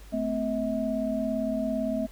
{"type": "tone cluster", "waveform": "sine", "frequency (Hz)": [219.7, 257.4, 641], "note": ["A3", "C4", "E5"], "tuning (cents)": [-2, -28, -49], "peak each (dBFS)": -30, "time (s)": [0.12, 2.07], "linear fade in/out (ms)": 20, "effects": ["added 50 Hz sine -45 dBFS peak until 2.11 s", "pink hiss -54 dBFS RMS until 2.11 s"]}